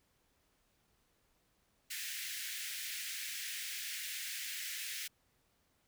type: high-pass noise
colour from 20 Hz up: pink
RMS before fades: -42 dBFS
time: 1.9-5.08 s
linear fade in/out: 10 ms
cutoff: 1700 Hz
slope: 48 dB/octave
effects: pink hiss -75 dBFS RMS until 5.87 s

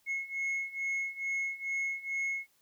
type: beating tone pair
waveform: sine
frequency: 2174 / 2176.3 Hz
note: C#7 / C#7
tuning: -34 / -32 cents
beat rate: 2.3 Hz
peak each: -34 / -32 dBFS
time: 0.06-2.47 s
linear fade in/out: 50 ms
effects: tanh soft clip ceiling -29 dBFS + white hiss -70 dBFS RMS until 2.61 s

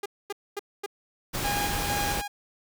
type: tone bursts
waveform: sawtooth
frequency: 405.3 Hz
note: G#4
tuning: 42 cents flat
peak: -26 dBFS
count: 4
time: 0.03-0.862 s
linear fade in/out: 5 ms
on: 28 ms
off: 240 ms
type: noise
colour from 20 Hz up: pink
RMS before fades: -30 dBFS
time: 1.33-2.22 s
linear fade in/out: 20 ms
type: tone with tremolo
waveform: sawtooth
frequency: 817 Hz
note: G#5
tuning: 29 cents flat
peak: -24 dBFS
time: 1.44-2.28 s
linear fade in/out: 10 ms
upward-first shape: square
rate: 2.2 Hz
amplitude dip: 40%
effects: none

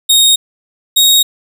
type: tone pair in turn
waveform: sawtooth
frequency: 3729 / 3761 Hz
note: A#7 / A#7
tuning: 0 / +15 cents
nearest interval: unison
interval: 15 cents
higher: second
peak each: -3 dBFS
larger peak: neither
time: 0.09-0.36 / 0.96-1.23 s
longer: neither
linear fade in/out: 10 ms
effects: none

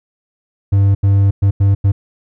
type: tone bursts at uneven times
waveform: triangle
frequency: 99 Hz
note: G2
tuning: 18 cents sharp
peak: -6 dBFS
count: 5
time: 0.72-0.95 / 1.03-1.31 / 1.42-1.51 / 1.6-1.75 / 1.84-1.92 s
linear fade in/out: 10 ms
effects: none

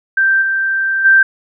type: tone with level steps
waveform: sine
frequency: 1568 Hz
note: G6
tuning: in tune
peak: -9 / -13 / -5 dBFS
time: 0.17-1.23 s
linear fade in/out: 5 ms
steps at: 0.41 / 1.04 s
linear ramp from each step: 20 ms
effects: none

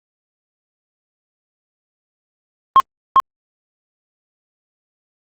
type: tone with echo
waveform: sine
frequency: 1070 Hz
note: C6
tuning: 38 cents sharp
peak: -3 dBFS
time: 2.76-2.8 s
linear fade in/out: 0 ms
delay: 400 ms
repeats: 1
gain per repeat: -2 dB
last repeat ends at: 3.2 s
effects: tanh soft clip ceiling -2 dBFS + Opus 24 kbps

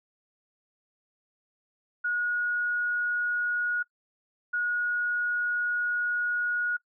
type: tone pair in turn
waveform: sine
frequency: 1449 / 1449 Hz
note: F#6 / F#6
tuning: -37 / -37 cents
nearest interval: unison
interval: 0 cents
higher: neither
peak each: -25 dBFS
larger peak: neither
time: 2.04-3.83 / 4.53-6.77 s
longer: second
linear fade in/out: 10 ms
effects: noise-tail reverb RT60 0.1 s tail -23 dB re dry

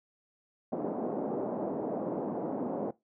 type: band-pass noise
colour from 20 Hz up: pink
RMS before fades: -34 dBFS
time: 0.72-2.91 s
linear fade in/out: 5 ms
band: 210 to 730 Hz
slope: 24 dB/octave
effects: noise-tail reverb RT60 0.2 s tail -20 dB re dry

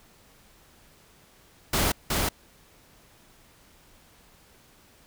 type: noise with echo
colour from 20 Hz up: pink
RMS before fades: -24 dBFS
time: 1.73-1.92 s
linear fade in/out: 5 ms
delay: 370 ms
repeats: 1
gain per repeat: -2 dB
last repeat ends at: 2.29 s
effects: pink hiss -57 dBFS RMS until 5.06 s

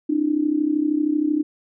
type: tone with amplitude modulation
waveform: sine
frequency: 301.1 Hz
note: D4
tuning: 43 cents sharp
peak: -14 dBFS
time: 0.09-1.43 s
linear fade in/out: 10 ms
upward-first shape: sine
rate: 32.9 Hz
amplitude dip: 80%
effects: none

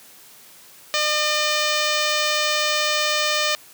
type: tone with notch filter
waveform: 5% pulse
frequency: 604 Hz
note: D5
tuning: 48 cents sharp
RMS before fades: -21 dBFS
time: 0.94-3.55 s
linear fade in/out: 0 ms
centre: 11000 Hz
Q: 0.55
effects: white hiss -47 dBFS RMS until 3.73 s + high-pass 100 Hz 12 dB/octave

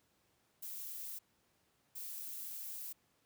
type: noise bursts at uneven times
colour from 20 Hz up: violet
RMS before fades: -45 dBFS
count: 2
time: 0.62-1.19 / 1.95-2.93 s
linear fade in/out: 10 ms
effects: pink hiss -75 dBFS RMS until 3.25 s + high-pass 80 Hz 12 dB/octave

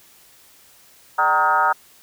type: tone with frequency modulation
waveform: sine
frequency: 1097 Hz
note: C#6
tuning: 18 cents flat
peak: -14 dBFS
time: 1.18-1.73 s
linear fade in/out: 10 ms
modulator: 166 Hz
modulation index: 2.2
effects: white hiss -51 dBFS RMS until 2.02 s

